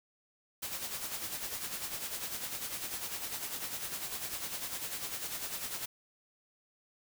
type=noise with tremolo; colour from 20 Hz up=white; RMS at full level=-37 dBFS; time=0.62-5.86 s; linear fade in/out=10 ms; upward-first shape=sine; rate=10 Hz; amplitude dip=55%; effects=none